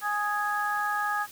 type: harmonic tone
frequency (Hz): 415.3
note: G#4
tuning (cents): 0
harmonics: 2 / 3 / 4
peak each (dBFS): -30 / -30 / -30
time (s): 0.01-1.27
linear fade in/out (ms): 50
effects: white hiss -47 dBFS RMS until 1.31 s + high-pass 60 Hz 12 dB/octave